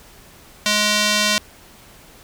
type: tone with band-pass filter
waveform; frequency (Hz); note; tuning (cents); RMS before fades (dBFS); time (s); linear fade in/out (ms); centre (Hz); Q
square; 210; G#3; +19; -18; 0.66-1.38; 0; 4400; 0.92
effects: pink hiss -46 dBFS RMS until 2.23 s